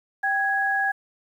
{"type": "tone pair together", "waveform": "sine", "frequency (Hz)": [784, 1661.2], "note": ["G5", "G#6"], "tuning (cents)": [0, 0], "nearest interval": "octave + minor second", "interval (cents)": 1300, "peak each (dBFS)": [-25, -22], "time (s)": [0.23, 0.92], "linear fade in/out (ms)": 10, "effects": ["9-bit"]}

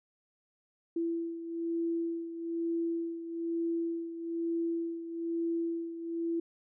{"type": "beating tone pair", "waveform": "sine", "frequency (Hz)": [334.2, 335.3], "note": ["E4", "E4"], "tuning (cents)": [24, 30], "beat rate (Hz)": 1.1, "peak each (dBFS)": [-32, -38], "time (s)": [0.96, 6.4], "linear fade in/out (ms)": 5, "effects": []}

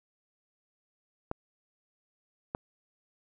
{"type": "clicks", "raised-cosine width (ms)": 1, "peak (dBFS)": -18, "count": 2, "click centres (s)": [1.314, 2.549], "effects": []}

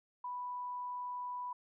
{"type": "tone", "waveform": "sine", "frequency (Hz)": 987.8, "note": "B5", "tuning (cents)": 0, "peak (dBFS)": -38, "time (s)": [0.24, 1.53], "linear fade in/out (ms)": 5, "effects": []}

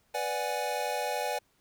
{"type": "chord", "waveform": "square", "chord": "G# half-diminished seventh", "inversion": "first", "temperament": "equal", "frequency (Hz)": [493.9, 587.3, 740, 830.6], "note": ["B4", "D5", "F#5", "G#5"], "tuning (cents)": [0, 0, 0, 0], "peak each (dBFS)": [-37, -36, -37, -35], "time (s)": [0.14, 1.39], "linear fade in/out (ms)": 10, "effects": ["pink hiss -70 dBFS RMS until 1.6 s"]}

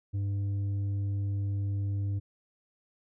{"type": "tone with tanh clipping", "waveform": "sine", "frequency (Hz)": 99.7, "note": "G2", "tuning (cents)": 30, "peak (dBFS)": -29, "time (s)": [0.13, 2.2], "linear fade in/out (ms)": 20, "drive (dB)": 5, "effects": []}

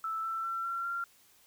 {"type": "tone with pitch steps", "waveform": "sine", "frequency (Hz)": [1318.5, 1333.8, 1349.3, 1365, 1380.9], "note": ["E6", "E6", "E6", "F6", "F6"], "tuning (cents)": [0, 20, 40, -40, -20], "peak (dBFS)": -32, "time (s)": [0.04, 1.04], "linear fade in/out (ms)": 2, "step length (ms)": 200, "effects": ["white hiss -63 dBFS RMS until 1.46 s"]}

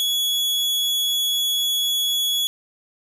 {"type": "tone", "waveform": "40% pulse", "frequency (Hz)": 3374, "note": "G#7", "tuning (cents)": 27, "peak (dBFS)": -18, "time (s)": [0, 2.47], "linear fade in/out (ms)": 0, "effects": []}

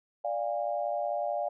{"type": "chord", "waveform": "sine", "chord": "D diminished", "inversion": "none", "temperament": "equal with one note detuned", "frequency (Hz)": [587.3, 698.5, 814.5], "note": ["D5", "F5", "Ab5"], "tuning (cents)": [0, 0, -34], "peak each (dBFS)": [-32, -32, -36], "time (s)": [0.24, 1.49], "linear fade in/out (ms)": 10, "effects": []}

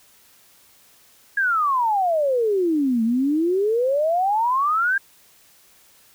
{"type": "exponential two-way sweep", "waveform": "sine", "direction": "down then up", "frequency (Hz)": [1661.2, 220, 1624], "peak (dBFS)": -17, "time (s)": [1.37, 4.98], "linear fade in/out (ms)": 5, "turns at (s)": 3.03, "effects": ["white hiss -54 dBFS RMS until 6.14 s"]}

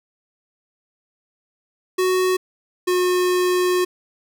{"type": "tone pair in turn", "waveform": "square", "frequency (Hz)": [370, 362], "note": ["F#4", "F#4"], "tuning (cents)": [0, -38], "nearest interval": "unison", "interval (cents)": 38, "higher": "first", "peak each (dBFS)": -17, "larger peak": "neither", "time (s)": [[1.98, 2.37], [2.87, 3.85]], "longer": "second", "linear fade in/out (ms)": 10, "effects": []}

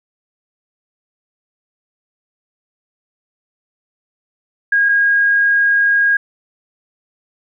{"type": "tone pair in turn", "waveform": "sine", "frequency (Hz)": [1633, 1633], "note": ["G#6", "G#6"], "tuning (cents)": [-30, -30], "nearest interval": "unison", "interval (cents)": 0, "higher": "neither", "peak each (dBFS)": [-10, -10], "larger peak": "neither", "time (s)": [[4.72, 4.89], [4.89, 6.17]], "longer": "second", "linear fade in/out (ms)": 5, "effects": []}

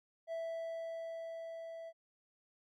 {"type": "tone with level ramp", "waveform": "triangle", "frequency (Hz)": 659.3, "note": "E5", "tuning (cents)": 0, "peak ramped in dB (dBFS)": [-35, -43], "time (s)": [0.27, 1.93], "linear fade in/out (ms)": 50, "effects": []}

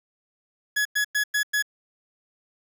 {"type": "tone bursts", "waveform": "40% pulse", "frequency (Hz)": 1687, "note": "G#6", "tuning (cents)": 27, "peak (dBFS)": -20, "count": 5, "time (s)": [0.76, 1.625], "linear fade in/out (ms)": 10, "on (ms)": 93, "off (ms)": 100, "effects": ["9-bit"]}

